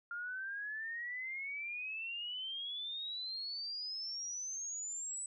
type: exponential sweep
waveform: sine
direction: up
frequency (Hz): 1396.9 to 8030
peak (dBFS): -39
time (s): 0.11-5.26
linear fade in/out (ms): 2
effects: none